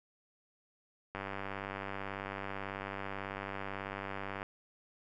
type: click train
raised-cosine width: 0.5 ms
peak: -24 dBFS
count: 323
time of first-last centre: 1.15-4.429 s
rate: 98.2 Hz
effects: none